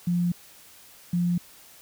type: tone pair in turn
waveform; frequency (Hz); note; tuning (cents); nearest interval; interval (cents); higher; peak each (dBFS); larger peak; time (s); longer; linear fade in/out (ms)
sine; 175 / 175; F3 / F3; +4 / +4; unison; 0; neither; -21; neither; 0.07-0.32 / 1.13-1.38; neither; 5
effects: white hiss -51 dBFS RMS until 1.81 s